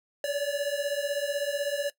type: beating tone pair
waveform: square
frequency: 565 / 581 Hz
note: C#5 / D5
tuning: +33 / -19 cents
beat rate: 16 Hz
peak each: -31 dBFS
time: 0.24-1.9 s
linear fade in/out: 2 ms
effects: noise-tail reverb RT60 0.1 s tail -18 dB re dry